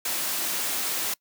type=noise; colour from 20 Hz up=white; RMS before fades=-28 dBFS; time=0.05-1.14 s; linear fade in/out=5 ms; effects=noise-tail reverb RT60 0.1 s tail -24 dB re dry + high-pass 200 Hz 12 dB/octave